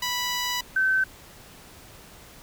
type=tone pair in turn; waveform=10% pulse / sine; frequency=985 / 1537 Hz; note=B5 / G6; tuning=-5 / -35 cents; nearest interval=minor sixth; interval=770 cents; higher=second; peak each=-17 / -19 dBFS; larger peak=first; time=0.02-0.61 / 0.76-1.04 s; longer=first; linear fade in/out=5 ms; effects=pink hiss -48 dBFS RMS until 2.42 s